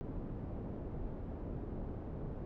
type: low-pass noise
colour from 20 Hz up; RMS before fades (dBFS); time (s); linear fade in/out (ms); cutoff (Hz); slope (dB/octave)
pink; -42; 0.01-2.45; 0; 470; 12
effects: none